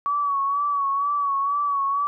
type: tone with vibrato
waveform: sine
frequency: 1131 Hz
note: C#6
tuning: 34 cents sharp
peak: -20 dBFS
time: 0.06-2.07 s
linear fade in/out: 0 ms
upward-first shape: sine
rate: 2.1 Hz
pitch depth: 47 cents each way
effects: none